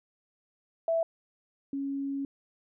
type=tone pair in turn; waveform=sine; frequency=660 / 276.6 Hz; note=E5 / C#4; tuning=+2 / -4 cents; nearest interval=octave + minor third; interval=1506 cents; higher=first; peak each=-24 / -30 dBFS; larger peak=first; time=0.88-1.03 / 1.73-2.25 s; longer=second; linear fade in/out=2 ms; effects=none